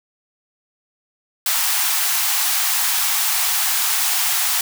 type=high-pass noise; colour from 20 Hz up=white; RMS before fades=-19 dBFS; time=1.46-4.61 s; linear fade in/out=2 ms; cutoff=700 Hz; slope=96 dB/octave; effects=none